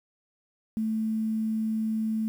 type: tone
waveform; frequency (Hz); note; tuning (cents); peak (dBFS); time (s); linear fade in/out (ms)
sine; 220; A3; 0; -25; 0.77-2.28; 0
effects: 9-bit